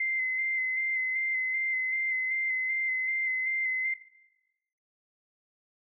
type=tone with vibrato; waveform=sine; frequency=2067 Hz; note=C7; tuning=22 cents flat; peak=-26 dBFS; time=0-3.94 s; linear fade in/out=5 ms; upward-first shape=square; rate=2.6 Hz; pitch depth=19 cents each way; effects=noise-tail reverb RT60 1.0 s tail -19 dB re dry